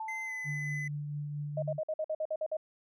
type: tone with exponential decay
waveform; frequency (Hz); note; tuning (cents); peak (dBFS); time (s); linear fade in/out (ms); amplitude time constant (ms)
sine; 880; A5; 0; -34; 0-0.79; 5; 170
type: tone with pitch glide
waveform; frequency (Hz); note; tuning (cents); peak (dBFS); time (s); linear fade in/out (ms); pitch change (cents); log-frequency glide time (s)
triangle; 2067 to 2015; C7 to B6; -22 to +34; -34; 0.08-0.88; 5; -44; 0.25-0.33
type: tone with tremolo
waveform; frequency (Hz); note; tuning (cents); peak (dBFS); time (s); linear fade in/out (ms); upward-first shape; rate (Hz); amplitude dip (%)
sine; 146.83; D3; 0; -33; 0.44-1.8; 50; triangle; 4.4; 30
type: tone bursts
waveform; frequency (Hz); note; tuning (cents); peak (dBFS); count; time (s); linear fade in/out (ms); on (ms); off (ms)
sine; 625; D#5; +8; -30; 10; 1.57-2.569; 5; 54; 51
effects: none